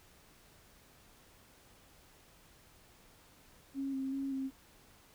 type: tone with vibrato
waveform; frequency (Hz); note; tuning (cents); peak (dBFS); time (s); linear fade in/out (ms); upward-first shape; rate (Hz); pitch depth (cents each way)
sine; 270; C#4; -45; -34; 3.74-4.51; 50; square; 2.6; 19
effects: pink hiss -62 dBFS RMS until 5.14 s